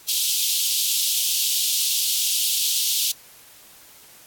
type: high-pass noise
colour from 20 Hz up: pink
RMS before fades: -22 dBFS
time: 0.08-3.12 s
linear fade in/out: 10 ms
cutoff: 3000 Hz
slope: 48 dB/octave
effects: white hiss -48 dBFS RMS until 4.26 s + AAC 64 kbps